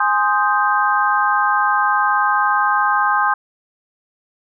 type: chord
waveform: sine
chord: Ab major seventh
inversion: none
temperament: equal with one note detuned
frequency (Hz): 830.6 / 1050.1 / 1244.5 / 1568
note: Ab5 / C6 / Eb6 / G6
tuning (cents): 0 / +6 / 0 / 0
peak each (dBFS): -19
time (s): 0-3.34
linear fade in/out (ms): 5
effects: none